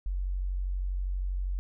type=tone; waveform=sine; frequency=46.25 Hz; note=F#1; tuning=in tune; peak=-28 dBFS; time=0.06-1.59 s; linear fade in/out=0 ms; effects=none